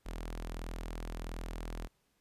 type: tone with notch filter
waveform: sawtooth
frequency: 41.45 Hz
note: E1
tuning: 10 cents sharp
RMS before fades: -41 dBFS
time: 0.05-1.88 s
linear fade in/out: 20 ms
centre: 110 Hz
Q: 1
effects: pink hiss -75 dBFS RMS until 2.2 s + resampled to 32000 Hz